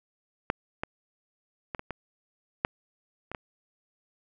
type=clicks; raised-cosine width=0.5 ms; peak=-9 / -15 / -18 / -21 / -19 / -8 / -23 / -19 dBFS; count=8; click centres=0.501 / 0.835 / 1.748 / 1.794 / 1.907 / 2.649 / 3.316 / 3.348 s; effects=none